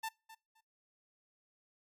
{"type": "tone with echo", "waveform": "sawtooth", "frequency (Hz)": 890, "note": "A5", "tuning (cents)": 20, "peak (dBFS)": -33, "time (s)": [0.03, 0.09], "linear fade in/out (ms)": 10, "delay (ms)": 260, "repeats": 2, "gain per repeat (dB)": -15, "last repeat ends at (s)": 0.61, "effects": ["noise-tail reverb RT60 0.3 s tail -25 dB re dry", "AAC 64 kbps"]}